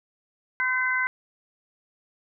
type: harmonic tone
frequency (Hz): 511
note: C5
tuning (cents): -41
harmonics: 2 / 3 / 4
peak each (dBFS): -30 / -25 / -26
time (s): 0.6-1.07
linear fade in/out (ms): 0
effects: none